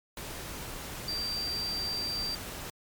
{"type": "tone in noise", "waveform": "sine", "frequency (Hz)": 4699, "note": "D8", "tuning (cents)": 0, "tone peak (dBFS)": -31, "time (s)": [1.08, 2.35], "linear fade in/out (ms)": 2, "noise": "pink", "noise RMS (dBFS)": -40, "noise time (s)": [0.17, 2.7], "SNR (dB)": 6, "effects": ["MP3 96 kbps"]}